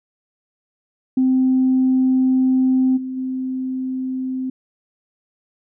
sine tone with level steps, 259.3 Hz, C4, 15 cents flat, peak -12 / -24 / -21 dBFS, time 1.17-4.5 s, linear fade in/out 5 ms, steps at 2.96 / 3.16 s, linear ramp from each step 20 ms, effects tanh soft clip ceiling -8 dBFS

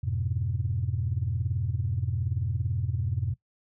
sine chord, F diminished, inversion none, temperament just, 87.31 / 104.77 / 125.72 Hz, F2 / Ab2 / Cb3, 0 / +16 / +31 cents, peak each -30 dBFS, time 0.03-3.34 s, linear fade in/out 10 ms, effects noise-tail reverb RT60 0.1 s tail -19 dB re dry + tanh soft clip ceiling -17 dBFS

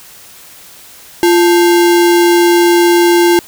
sine tone with sample-and-hold, 346.1 Hz, F4, 16 cents flat, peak -5 dBFS, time 1.23-3.39 s, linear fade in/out 0 ms, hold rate 1225 Hz, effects white hiss -37 dBFS RMS until 3.47 s

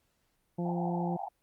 harmonic tone, 173.7 Hz, F3, 9 cents flat, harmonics 1 / 2 / 3 / 4 / 5, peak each -31 / -37 / -42 / -43 / -46 dBFS, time 0.58-1.17 s, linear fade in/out 10 ms
white band-pass noise, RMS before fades -39 dBFS, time 0.65-1.29 s, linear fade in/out 10 ms, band 690 to 860 Hz, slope 96 dB/octave
effects pink hiss -75 dBFS RMS until 1.42 s + Opus 48 kbps

